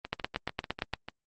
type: two click trains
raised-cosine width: 0.3 ms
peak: -13 / -21 dBFS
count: 8 / 8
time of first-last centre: 0.13-0.936 / 0.05-1.086 s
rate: 8.68 / 6.76 Hz
effects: Opus 24 kbps